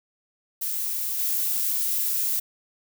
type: noise with level steps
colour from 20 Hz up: violet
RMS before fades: -28 / -25 dBFS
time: 0.61-2.4 s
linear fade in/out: 10 ms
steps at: 1.19 s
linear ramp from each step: 2 ms
effects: none